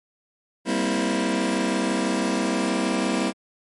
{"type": "chord", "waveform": "sawtooth", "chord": "C dominant seventh", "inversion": "second", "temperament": "just", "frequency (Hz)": [196.22, 235.5, 261.6, 327], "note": ["G3", "Bb3", "C4", "E4"], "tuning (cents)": [2, 18, 0, -14], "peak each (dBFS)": -23, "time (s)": [0.65, 3.33], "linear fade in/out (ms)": 50, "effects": ["MP3 48 kbps"]}